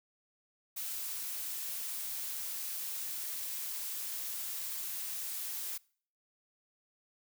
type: noise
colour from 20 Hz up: blue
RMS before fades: -39 dBFS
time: 0.76-5.78 s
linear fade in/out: 10 ms
effects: noise-tail reverb RT60 0.5 s tail -24 dB re dry